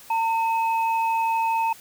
sine tone pair together, 906.2 / 2563 Hz, A#5 / E7, -49 / -49 cents, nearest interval octave + tritone, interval 1800 cents, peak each -20 / -32 dBFS, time 0.1-1.73 s, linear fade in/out 5 ms, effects white hiss -47 dBFS RMS until 1.8 s

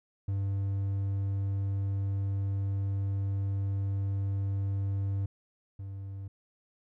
triangle tone pair in turn, 98.4 / 97.83 Hz, G2 / G2, +7 / -3 cents, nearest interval unison, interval 10 cents, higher first, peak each -26 / -35 dBFS, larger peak first, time 0.28-5.26 / 5.79-6.28 s, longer first, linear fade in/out 5 ms, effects none

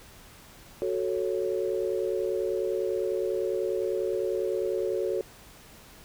sine chord, F# minor, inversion none, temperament equal, 370 / 440 / 554.4 Hz, F#4 / A4 / C#5, 0 / 0 / 0 cents, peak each -29 / -30 / -32 dBFS, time 0.82-5.21 s, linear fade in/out 0 ms, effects pink hiss -51 dBFS RMS until 6.04 s

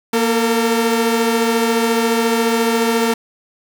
sawtooth tone pair together, 233.1 / 451.9 Hz, A#3 / A4, 0 / +46 cents, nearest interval major seventh, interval 1146 cents, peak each -13 dBFS, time 0.13-3.14 s, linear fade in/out 5 ms, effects none

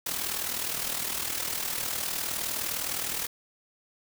white noise with amplitude modulation, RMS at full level -29 dBFS, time 0.06-3.27 s, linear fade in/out 5 ms, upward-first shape sine, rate 39.6 Hz, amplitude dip 60%, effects none

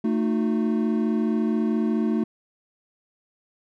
triangle tone cluster, 223.1 / 307.6 / 362 Hz, A3 / D#4 / F#4, +24 / -20 / -38 cents, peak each -20 / -25 / -27 dBFS, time 0.04-2.24 s, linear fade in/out 5 ms, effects none

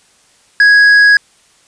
sine tone with hard clipping, 1661.2 Hz, G#6, in tune, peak -5 dBFS, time 0.6-1.17 s, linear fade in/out 2 ms, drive 5 dB, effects white hiss -50 dBFS RMS until 1.67 s + resampled to 22050 Hz

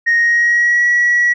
sine tone with pitch glide, 1864.7 to 1929.3 Hz, A#6 to B6, 0 to -41 cents, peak -8 dBFS, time 0.06-1.34 s, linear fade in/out 20 ms, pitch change +59 cents, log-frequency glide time 0.16-0.85 s, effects tanh soft clip ceiling -7 dBFS

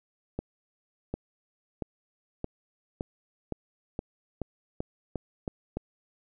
accelerating click train, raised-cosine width 2 ms, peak -18 dBFS, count 12, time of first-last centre 0.39-5.77 s, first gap 750 ms, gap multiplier 0.91, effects none

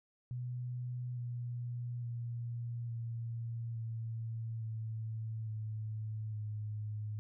sine tone with pitch steps, 123.47 / 120.86 / 118.3 / 115.8 / 113.35 / 110.96 / 108.61 / 106.31 Hz, B2 / B2 / A#2 / A#2 / A#2 / A2 / A2 / G#2, 0 / -37 / +26 / -11 / -48 / +15 / -22 / +41 cents, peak -37 dBFS, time 0.31-7.19 s, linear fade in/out 0 ms, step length 860 ms, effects none

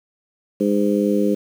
harmonic tone, 102.4 Hz, G#2, 24 cents flat, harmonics 2 / 3 / 4 / 5, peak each -19 / -21 / -22 / -23 dBFS, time 0.6-1.35 s, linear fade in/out 10 ms, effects 7-bit

